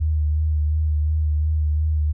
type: tone with vibrato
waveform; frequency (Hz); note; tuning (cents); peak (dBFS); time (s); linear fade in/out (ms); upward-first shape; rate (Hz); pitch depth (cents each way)
sine; 76.6; D#2; -27; -17; 0-2.13; 20; sine; 2.8; 31
effects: none